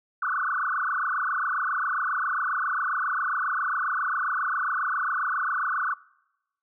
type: tone with frequency modulation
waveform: sine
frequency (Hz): 1316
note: E6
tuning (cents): -3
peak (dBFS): -24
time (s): 0.22-5.94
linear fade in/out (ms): 5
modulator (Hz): 27.4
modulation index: 7.7
effects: noise-tail reverb RT60 0.9 s tail -23 dB re dry